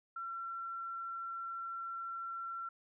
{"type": "tone", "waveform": "sine", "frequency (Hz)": 1357, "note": "E6", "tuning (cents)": 50, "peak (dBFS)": -39, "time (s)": [0.16, 2.69], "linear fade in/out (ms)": 5, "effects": []}